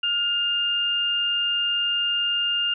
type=tone pair together; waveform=sine; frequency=1422 / 2811 Hz; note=F6 / F7; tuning=+31 / +11 cents; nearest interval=octave; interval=1180 cents; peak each=-30 / -21 dBFS; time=0.03-2.74 s; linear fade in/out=5 ms; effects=none